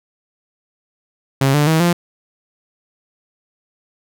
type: tone with pitch steps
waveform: sawtooth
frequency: 136 / 147.45 / 159.87 / 173.34 Hz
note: C#3 / D3 / D#3 / F3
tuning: -33 / +7 / +47 / -13 cents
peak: -8 dBFS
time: 1.41-1.93 s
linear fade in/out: 5 ms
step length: 130 ms
effects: none